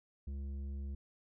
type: tone with tanh clipping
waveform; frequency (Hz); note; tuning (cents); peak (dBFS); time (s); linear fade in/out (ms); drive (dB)
sine; 69.3; C#2; 0; -40; 0.27-0.95; 5; 9
effects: none